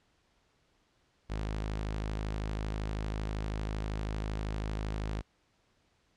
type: tone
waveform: sawtooth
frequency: 52.7 Hz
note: G#1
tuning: 26 cents sharp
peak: -29 dBFS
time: 1.29-5.22 s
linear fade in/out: 20 ms
effects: pink hiss -71 dBFS RMS until 6.16 s + low-pass 6000 Hz 12 dB/octave